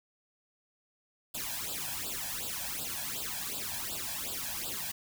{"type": "noise with flanger", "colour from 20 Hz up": "white", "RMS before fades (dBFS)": -37, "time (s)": [1.34, 4.92], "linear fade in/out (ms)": 10, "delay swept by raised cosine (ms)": [0.24, 1.24], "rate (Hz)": 2.7, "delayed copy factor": 0.95, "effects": []}